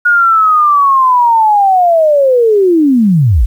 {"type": "linear sweep", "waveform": "sine", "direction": "down", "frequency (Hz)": [1447, 41.2], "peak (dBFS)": -5, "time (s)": [0.05, 3.46], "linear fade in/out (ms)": 10, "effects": ["7-bit"]}